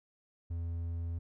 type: tone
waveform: triangle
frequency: 84.3 Hz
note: E2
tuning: 39 cents sharp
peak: -32 dBFS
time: 0.5-1.19 s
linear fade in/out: 10 ms
effects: none